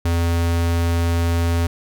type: tone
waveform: square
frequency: 84.7 Hz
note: E2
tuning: 48 cents sharp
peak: -17 dBFS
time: 0.05-1.67 s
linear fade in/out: 5 ms
effects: none